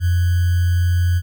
sine tone with sample-and-hold, 87.8 Hz, F2, 10 cents sharp, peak -13 dBFS, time 0-1.22 s, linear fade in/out 50 ms, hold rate 1575 Hz, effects none

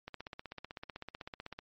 click train, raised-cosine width 0.3 ms, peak -27 dBFS, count 25, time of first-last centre 0.08-1.589 s, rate 15.9 Hz, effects MP3 32 kbps

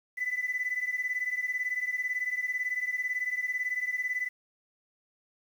sine beating tone pair, 1992 / 2010 Hz, B6 / B6, +14 / +30 cents, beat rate 18 Hz, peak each -30 / -32 dBFS, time 0.17-4.29 s, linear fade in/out 20 ms, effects tanh soft clip ceiling -23 dBFS + 9-bit

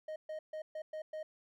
triangle tone bursts at uneven times, 622.3 Hz, D#5, in tune, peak -37 dBFS, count 6, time 0.08-0.16 / 0.29-0.39 / 0.53-0.62 / 0.75-0.82 / 0.93-1.02 / 1.13-1.23 s, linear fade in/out 5 ms, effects none

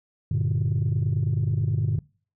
sine chord, G minor, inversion none, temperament equal with one note detuned, 98 / 117.62 / 146.83 Hz, G2 / Bb2 / D3, 0 / +16 / 0 cents, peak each -24 dBFS, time 0.31-1.99 s, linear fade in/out 5 ms, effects noise-tail reverb RT60 0.4 s tail -23 dB re dry + tanh soft clip ceiling -17 dBFS

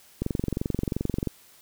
click train, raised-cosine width 3 ms, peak -13 dBFS, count 25, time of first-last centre 0.22-1.273 s, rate 22.8 Hz, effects white hiss -55 dBFS RMS until 1.61 s

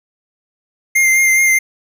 square tone with vibrato, 2105 Hz, C7, 10 cents sharp, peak -10 dBFS, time 0.95-1.59 s, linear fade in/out 10 ms, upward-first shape triangle, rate 4.8 Hz, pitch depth 25 cents each way, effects none

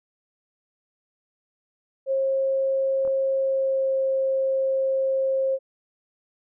sine tone with pitch glide, 537 to 533.6 Hz, C5 to C5, +45 to +34 cents, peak -20 dBFS, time 2.06-5.59 s, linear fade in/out 50 ms, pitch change -11 cents, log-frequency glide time 3.36-3.95 s
clicks, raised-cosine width 1 ms, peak -28 dBFS, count 2, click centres 3.051 / 3.076 s
effects none

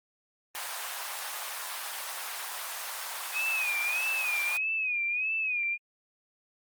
pink high-pass noise, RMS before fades -36 dBFS, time 0.55-4.57 s, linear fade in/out 0 ms, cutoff 770 Hz, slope 24 dB/octave
sine tone with vibrato, 2499 Hz, D#7, 7 cents sharp, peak -27 dBFS, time 3.32-5.78 s, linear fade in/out 50 ms, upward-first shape sine, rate 1.6 Hz, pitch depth 100 cents each way
effects Opus 24 kbps

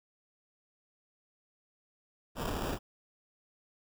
pink noise with sample-and-hold, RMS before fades -35 dBFS, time 2.35-2.79 s, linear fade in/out 50 ms, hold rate 2100 Hz, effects none

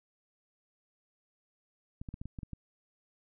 clicks, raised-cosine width 5 ms, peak -28 dBFS, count 8, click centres 2.015 / 2.088 / 2.141 / 2.215 / 2.256 / 2.388 / 2.432 / 2.533 s, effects none

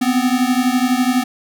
square beating tone pair, 246.9 / 258.9 Hz, B3 / C4, 0 / -18 cents, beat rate 12 Hz, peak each -17 / -18 dBFS, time 0.01-1.24 s, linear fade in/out 10 ms, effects none

